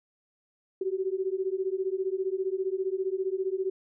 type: beating tone pair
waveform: sine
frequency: 372.4 / 387.4 Hz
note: F#4 / G4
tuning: +11 / -20 cents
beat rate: 15 Hz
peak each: -30 dBFS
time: 0.81-3.7 s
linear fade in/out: 5 ms
effects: none

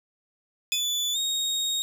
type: tone with exponential decay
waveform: sawtooth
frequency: 2516 Hz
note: D#7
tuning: 19 cents sharp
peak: -20 dBFS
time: 0.72-0.85 s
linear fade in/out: 5 ms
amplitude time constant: 27 ms
type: tone with pitch glide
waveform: 30% pulse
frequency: 3471 to 3742 Hz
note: A7 to A#7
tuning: -24 to +6 cents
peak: -22 dBFS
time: 0.72-1.82 s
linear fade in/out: 0 ms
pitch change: +130 cents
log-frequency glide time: 1.13-1.18 s
effects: none

